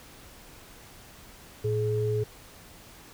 sine tone pair together, 112.46 / 423.6 Hz, A2 / G#4, +38 / +34 cents, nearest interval octave + major seventh, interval 2296 cents, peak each -27 dBFS, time 1.64-2.24 s, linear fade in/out 10 ms, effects pink hiss -50 dBFS RMS until 3.13 s

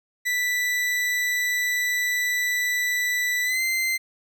40% pulse tone with pitch glide, 1975.5 to 2076 Hz, B6 to C7, 0 to -14 cents, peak -21 dBFS, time 0.25-3.98 s, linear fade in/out 20 ms, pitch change +86 cents, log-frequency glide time 3.44-3.61 s, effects none

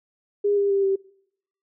sine tone with pitch steps, 408 / 401.5 / 395 / 388.7 Hz, G#4 / G4 / G4 / G4, -31 / +41 / +13 / -15 cents, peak -18 dBFS, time 0.44-0.96 s, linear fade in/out 10 ms, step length 130 ms, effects noise-tail reverb RT60 0.7 s tail -22 dB re dry

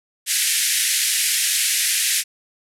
white band-pass noise, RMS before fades -20 dBFS, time 0.26-2.24 s, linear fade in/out 50 ms, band 1700 to 12000 Hz, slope 48 dB/octave, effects none

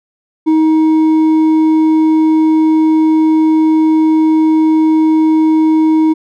sine tone with hard clipping, 315.5 Hz, D#4, 24 cents sharp, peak -8 dBFS, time 0.46-6.14 s, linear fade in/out 20 ms, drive 4 dB, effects none

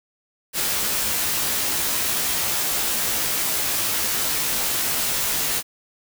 white noise with comb filter, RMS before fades -23 dBFS, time 0.53-5.63 s, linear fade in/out 50 ms, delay 16 ms, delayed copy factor -0.65, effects none

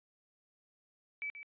sine tone with echo, 2300 Hz, D7, 37 cents flat, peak -36 dBFS, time 1.22-1.3 s, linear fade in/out 0 ms, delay 130 ms, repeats 1, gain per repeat -9 dB, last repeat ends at 1.43 s, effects resampled to 8000 Hz

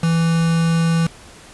triangle tone with quantisation, 165.3 Hz, E3, 5 cents sharp, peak -12 dBFS, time 0.03-1.07 s, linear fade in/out 5 ms, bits 4, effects pink hiss -42 dBFS RMS until 1.53 s + resampled to 24000 Hz

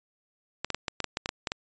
clicks, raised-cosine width 0.2 ms, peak -12 dBFS, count 11, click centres 0.646 / 0.703 / 0.746 / 0.882 / 1.003 / 1.043 / 1.171 / 1.259 / 1.291 / 1.472 / 1.519 s, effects resampled to 16000 Hz

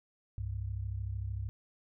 sine tone pair together, 66.78 / 100 Hz, C2 / G2, +36 / +35 cents, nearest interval perfect fifth, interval 699 cents, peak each -38 / -36 dBFS, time 0.38-1.49 s, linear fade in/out 0 ms, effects none

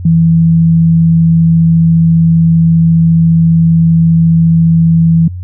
sine tone, 164.81 Hz, E3, in tune, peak -4 dBFS, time 0.05-5.28 s, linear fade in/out 5 ms, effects added 90 Hz sine -19 dBFS peak until 5.43 s

